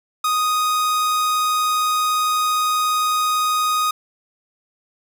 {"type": "tone", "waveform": "45% pulse", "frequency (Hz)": 1244.5, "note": "D#6", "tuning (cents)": 0, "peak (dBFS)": -17, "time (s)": [0.24, 3.91], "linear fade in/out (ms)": 5, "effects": ["9-bit"]}